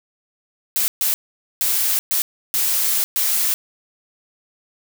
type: noise bursts at uneven times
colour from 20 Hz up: blue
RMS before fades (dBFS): -19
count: 6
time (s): 0.76-0.88 / 1.01-1.14 / 1.61-1.99 / 2.11-2.22 / 2.54-3.04 / 3.16-3.54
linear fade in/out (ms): 0
effects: none